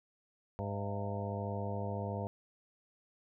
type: harmonic tone with a mistuned harmonic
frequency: 101.3 Hz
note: G#2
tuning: 43 cents flat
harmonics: 1 / 2 / 3 / 4 / 5 / 6 / 7 / 8 / 9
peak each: -38 / -42 / -51 / -46 / -43 / -47 / -44 / -53 / -46 dBFS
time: 0.59-2.27 s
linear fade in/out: 0 ms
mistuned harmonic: 7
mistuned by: -68 cents
effects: none